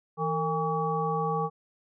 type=harmonic tone with a mistuned harmonic; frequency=162.2 Hz; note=E3; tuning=28 cents flat; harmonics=1 / 3 / 5 / 7; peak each=-31 / -31 / -31 / -31 dBFS; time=0.17-1.5 s; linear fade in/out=50 ms; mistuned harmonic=3; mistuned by=-110 cents; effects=none